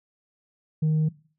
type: tone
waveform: sine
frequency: 155.56 Hz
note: D#3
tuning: in tune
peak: -17 dBFS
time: 0.82-1.09 s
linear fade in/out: 10 ms
effects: noise-tail reverb RT60 0.4 s tail -20 dB re dry + tanh soft clip ceiling -18 dBFS